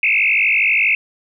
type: tone with frequency modulation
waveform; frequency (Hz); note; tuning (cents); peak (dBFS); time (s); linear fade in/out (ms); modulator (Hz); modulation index
sine; 2407; D7; +42; -12; 0.03-0.95; 2; 52.4; 5.2
effects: none